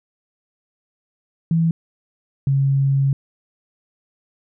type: tone pair in turn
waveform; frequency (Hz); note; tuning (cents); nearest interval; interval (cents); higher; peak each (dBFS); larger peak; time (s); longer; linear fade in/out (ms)
sine; 164.81 / 137.19; E3 / C#3; 0 / -18; minor third; 318; first; -14; neither; 1.51-1.71 / 2.47-3.13; second; 2
effects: none